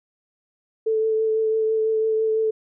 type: tone with vibrato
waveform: sine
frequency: 440.1 Hz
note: A4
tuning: in tune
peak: -18 dBFS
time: 0.86-2.51 s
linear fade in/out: 10 ms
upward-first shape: triangle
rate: 6 Hz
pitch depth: 17 cents each way
effects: none